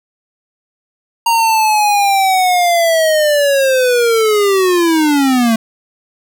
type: linear sweep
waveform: square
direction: down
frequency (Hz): 932.3 to 220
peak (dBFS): -10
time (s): 1.26-5.56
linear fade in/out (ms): 5
effects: none